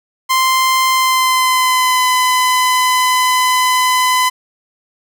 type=tone with pitch glide; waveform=sawtooth; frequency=1043 to 1011 Hz; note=C6 to B5; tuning=-6 to +40 cents; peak=-7 dBFS; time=0.29-4.3 s; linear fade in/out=20 ms; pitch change=-54 cents; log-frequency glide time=0.89-2.09 s; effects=none